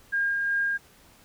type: tone with tremolo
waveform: sine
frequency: 1615 Hz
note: G#6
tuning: 49 cents flat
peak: -22 dBFS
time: 0.12-0.78 s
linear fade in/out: 20 ms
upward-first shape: sine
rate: 2.7 Hz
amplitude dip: 25%
effects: pink hiss -56 dBFS RMS until 1.24 s